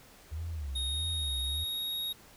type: tone with vibrato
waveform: sine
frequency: 74.1 Hz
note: D2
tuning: 16 cents sharp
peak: -34 dBFS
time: 0.31-1.65 s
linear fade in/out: 20 ms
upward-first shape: sine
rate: 1.6 Hz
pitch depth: 210 cents each way
type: tone with pitch glide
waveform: square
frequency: 3729 to 3764 Hz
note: A#7 to A#7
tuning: 0 to +16 cents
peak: -33 dBFS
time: 0.75-2.13 s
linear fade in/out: 10 ms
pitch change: +16 cents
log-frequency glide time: 0.99-1.85 s
effects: pink hiss -56 dBFS RMS until 2.36 s